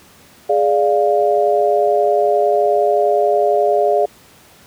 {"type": "chord", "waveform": "sine", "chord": "D diminished", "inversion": "second", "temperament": "equal", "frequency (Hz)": [415.3, 587.3, 698.5], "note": ["Ab4", "D5", "F5"], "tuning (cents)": [0, 0, 0], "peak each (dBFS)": -16, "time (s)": [0.49, 4.06], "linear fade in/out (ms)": 10, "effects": ["pink hiss -46 dBFS RMS until 4.66 s", "high-pass 80 Hz 12 dB/octave"]}